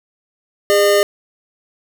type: tone pair together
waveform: square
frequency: 407.3 / 605.2 Hz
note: G#4 / D#5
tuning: -34 / -48 cents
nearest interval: perfect fifth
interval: 686 cents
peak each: -14 dBFS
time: 0.7-1.03 s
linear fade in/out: 0 ms
effects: none